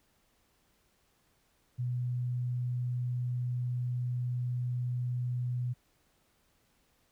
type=tone; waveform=sine; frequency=123.47 Hz; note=B2; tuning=in tune; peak=-30 dBFS; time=1.78-5.74 s; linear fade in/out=20 ms; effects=pink hiss -71 dBFS RMS until 7.11 s